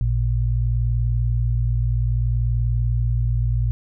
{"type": "tone pair together", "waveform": "sine", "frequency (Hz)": [55.93, 116.54], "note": ["A1", "A#2"], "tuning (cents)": [29, 0], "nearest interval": "octave + minor second", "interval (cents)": 1271, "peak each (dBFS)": -20, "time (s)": [0.01, 3.71], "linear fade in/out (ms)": 0, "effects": []}